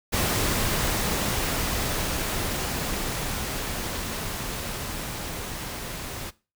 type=noise with level ramp; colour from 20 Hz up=pink; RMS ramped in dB=-24 to -35 dBFS; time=0.12-6.31 s; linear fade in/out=20 ms; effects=noise-tail reverb RT60 0.3 s tail -19 dB re dry